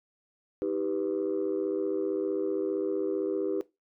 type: chord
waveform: sine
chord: Eb augmented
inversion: none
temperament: equal with one note detuned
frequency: 316.6 / 392 / 493.9 Hz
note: Eb4 / G4 / B4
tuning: +30 / 0 / 0 cents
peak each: -31 / -29 / -32 dBFS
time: 0.62-3.61 s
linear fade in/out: 0 ms
effects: noise-tail reverb RT60 0.2 s tail -18 dB re dry + tanh soft clip ceiling -21 dBFS